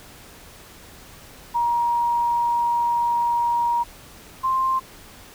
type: tone pair in turn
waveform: sine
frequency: 947 / 1050.5 Hz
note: A#5 / C6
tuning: +27 / +7 cents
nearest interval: major second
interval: 180 cents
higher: second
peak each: -18 dBFS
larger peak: neither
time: 1.54-3.84 / 4.43-4.8 s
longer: first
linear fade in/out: 20 ms
effects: pink hiss -45 dBFS RMS until 5.34 s